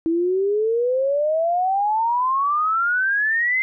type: exponential sweep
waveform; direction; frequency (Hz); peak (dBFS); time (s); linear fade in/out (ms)
sine; up; 322.8 to 2093; -17; 0.06-3.62; 0
effects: none